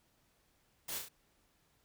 white noise with echo, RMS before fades -41 dBFS, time 0.88-0.99 s, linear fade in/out 10 ms, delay 33 ms, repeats 3, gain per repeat -4 dB, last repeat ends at 1.089 s, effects pink hiss -73 dBFS RMS until 1.84 s

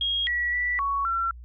sine tone with pitch steps, 3268 / 1934 / 1962 / 1116 / 1356 Hz, G#7 / B6 / B6 / C#6 / E6, -29 / -37 / -12 / +11 / +49 cents, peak -23 dBFS, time 0.01-1.31 s, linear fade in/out 2 ms, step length 260 ms, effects added 60 Hz sine -40 dBFS peak until 1.44 s

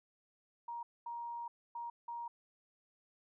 sine tone bursts at uneven times, 942 Hz, A#5, 18 cents sharp, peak -40 dBFS, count 4, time 0.68-0.83 / 1.06-1.48 / 1.75-1.9 / 2.08-2.28 s, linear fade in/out 5 ms, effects none

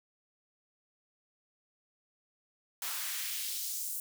white noise with high-pass filter sweep, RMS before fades -37 dBFS, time 2.82-4 s, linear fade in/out 2 ms, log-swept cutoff 850 to 9400 Hz, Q 1.1, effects none

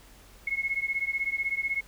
sine beating tone pair, 2170 / 2186 Hz, C#7 / C#7, -37 / -25 cents, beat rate 16 Hz, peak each -30 dBFS, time 0.47-1.81 s, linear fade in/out 5 ms, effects added 46 Hz sine -55 dBFS peak until 1.87 s + pink hiss -55 dBFS RMS until 1.87 s

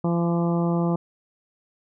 harmonic tone with a mistuned harmonic, 170.7 Hz, F3, 39 cents flat, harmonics 1 / 2 / 3 / 4 / 5 / 6 / 7, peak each -21 / -27 / -31 / -33 / -35 / -37 / -38 dBFS, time 0.04-0.96 s, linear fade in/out 5 ms, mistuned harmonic 7, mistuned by -17 cents, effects none

